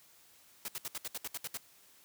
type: noise bursts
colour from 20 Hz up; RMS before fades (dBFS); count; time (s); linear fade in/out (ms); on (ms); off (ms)
white; -39; 10; 0.65-1.573; 2; 32; 67
effects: white hiss -62 dBFS RMS until 2.04 s + high-pass 60 Hz 12 dB/octave